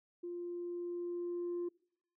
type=tone with level ramp; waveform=sine; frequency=349.2 Hz; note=F4; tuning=in tune; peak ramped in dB=-39 to -33 dBFS; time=0.23-1.69 s; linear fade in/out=10 ms; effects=noise-tail reverb RT60 0.7 s tail -26 dB re dry + tanh soft clip ceiling -33 dBFS